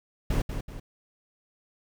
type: noise with echo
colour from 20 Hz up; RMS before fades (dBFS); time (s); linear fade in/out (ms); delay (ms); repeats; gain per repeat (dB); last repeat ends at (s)
brown; -25; 0.3-0.42; 5; 190; 2; -7; 0.8
effects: none